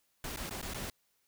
pink noise with dropouts, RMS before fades -40 dBFS, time 0.24-0.9 s, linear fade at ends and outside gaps 2 ms, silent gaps 0.362-0.371 / 0.495-0.508 / 0.615-0.626 / 0.737-0.744 s, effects white hiss -75 dBFS RMS until 1.27 s

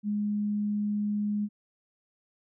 sine tone, 207.7 Hz, G#3, in tune, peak -26 dBFS, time 0.03-1.49 s, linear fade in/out 50 ms, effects none

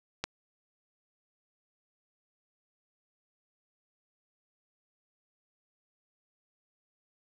click, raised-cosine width 0.2 ms, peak -14 dBFS, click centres 0.24 s, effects none

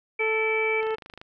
harmonic tone, 440 Hz, A4, in tune, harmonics 1 / 2 / 3 / 4 / 5 / 6 / 7, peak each -25 / -33 / -37 / -41 / -41 / -44 / -47 dBFS, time 0.19-0.96 s, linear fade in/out 20 ms
sine tone, 2306 Hz, D7, 32 cents flat, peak -25 dBFS, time 0.19-0.81 s, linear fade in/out 5 ms
click train, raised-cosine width 0.3 ms, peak -26 dBFS, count 11, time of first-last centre 0.83-1.215 s, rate 26 Hz
effects none

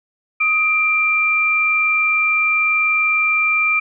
sine tone pair together, 1253.9 / 2367 Hz, D#6 / D7, +13 / +13 cents, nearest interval major seventh, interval 1100 cents, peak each -22 / -14 dBFS, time 0.4-3.8 s, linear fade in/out 10 ms, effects none

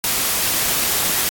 white noise, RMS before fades -19 dBFS, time 0.04-1.29 s, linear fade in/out 0 ms, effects AAC 64 kbps

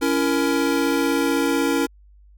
square chord, A# diminished, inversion first, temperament just, 279.7 / 335.6 / 466.2 Hz, C#4 / E4 / A#4, +16 / +31 / 0 cents, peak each -22 / -24 / -25 dBFS, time 0.01-1.87 s, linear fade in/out 20 ms, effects added 50 Hz sine -47 dBFS peak until 2.37 s

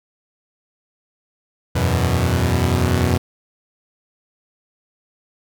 sawtooth chord, E suspended second, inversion none, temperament equal, 82.41 / 92.5 / 123.47 Hz, E2 / F#2 / B2, 0 / 0 / 0 cents, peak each -16 dBFS, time 1.75-3.18 s, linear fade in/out 10 ms, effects none

